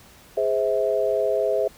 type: chord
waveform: sine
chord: Ab augmented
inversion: none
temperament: just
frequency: 415.3 / 519.1 / 648.9 Hz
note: Ab4 / C5 / E5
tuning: 0 / -14 / -27 cents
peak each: -24 / -24 / -23 dBFS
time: 0.37-1.68 s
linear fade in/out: 5 ms
effects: pink hiss -50 dBFS RMS until 1.77 s